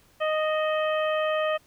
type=harmonic tone with a mistuned harmonic; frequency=620 Hz; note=D#5; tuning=6 cents flat; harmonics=1 / 2 / 3 / 4 / 5; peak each=-24 / -30 / -34 / -36 / -38 dBFS; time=0.2-1.58 s; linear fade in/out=20 ms; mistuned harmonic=4; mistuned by=+54 cents; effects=pink hiss -60 dBFS RMS until 1.66 s